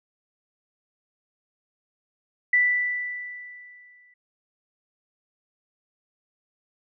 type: tone with exponential decay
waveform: sine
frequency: 1975.5 Hz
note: B6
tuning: in tune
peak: -15 dBFS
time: 2.53-4.14 s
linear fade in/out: 5 ms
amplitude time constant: 350 ms
effects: none